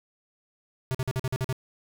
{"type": "tone bursts", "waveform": "square", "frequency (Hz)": 130, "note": "C3", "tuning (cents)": -11, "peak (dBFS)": -26, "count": 8, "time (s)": [0.91, 1.527], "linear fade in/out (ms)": 0, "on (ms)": 36, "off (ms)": 47, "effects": []}